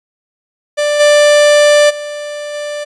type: tone with level steps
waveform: 45% pulse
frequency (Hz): 590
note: D5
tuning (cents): +8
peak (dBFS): -11 / -5 / -21 / -19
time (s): 0.77-2.85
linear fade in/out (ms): 20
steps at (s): 0.99 / 1.89 / 2.53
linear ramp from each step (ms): 20
effects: resampled to 22050 Hz